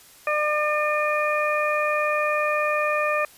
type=harmonic tone with a mistuned harmonic; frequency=600 Hz; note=D5; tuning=37 cents sharp; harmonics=1 / 2 / 3 / 4; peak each=-24 / -25 / -29 / -27 dBFS; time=0.27-3.25 s; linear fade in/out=2 ms; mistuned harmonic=4; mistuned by=+26 cents; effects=white hiss -50 dBFS RMS until 3.37 s + resampled to 32000 Hz